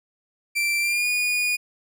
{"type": "tone with pitch glide", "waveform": "40% pulse", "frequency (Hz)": [2349, 2452], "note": ["D7", "D#7"], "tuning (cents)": [0, -26], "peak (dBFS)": -20, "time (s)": [0.55, 1.57], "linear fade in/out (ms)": 20, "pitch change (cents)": 74, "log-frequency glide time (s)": [0.8, 1.08], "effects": []}